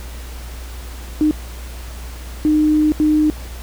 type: tone bursts at uneven times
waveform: sine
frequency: 305.2 Hz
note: D#4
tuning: 33 cents flat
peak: -11 dBFS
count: 3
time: 1.21-1.31 / 2.45-2.92 / 3-3.3 s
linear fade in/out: 0 ms
effects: added 60 Hz sine -29 dBFS peak until 3.62 s + pink hiss -38 dBFS RMS until 3.62 s